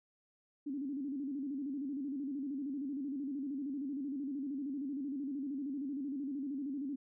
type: tone with vibrato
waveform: sine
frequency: 277.2 Hz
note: C#4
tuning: in tune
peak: -36 dBFS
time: 0.66-6.96 s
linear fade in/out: 10 ms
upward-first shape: square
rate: 13 Hz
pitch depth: 90 cents each way
effects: none